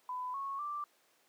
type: tone with pitch steps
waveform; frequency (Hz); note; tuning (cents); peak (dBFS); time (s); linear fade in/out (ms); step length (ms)
sine; 1002 / 1101 / 1176; B5 / C#6 / D6; +25 / -12 / +2; -36; 0.09-0.84; 2; 250
effects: pink hiss -69 dBFS RMS until 1.28 s + high-pass 400 Hz 12 dB/octave